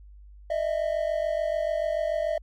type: tone pair together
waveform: triangle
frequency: 611 / 657.9 Hz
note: D#5 / E5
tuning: -32 / -4 cents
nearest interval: minor second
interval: 128 cents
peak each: -25 dBFS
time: 0.5-2.38 s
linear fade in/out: 5 ms
effects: added 50 Hz sine -45 dBFS peak until 2.42 s + MP3 64 kbps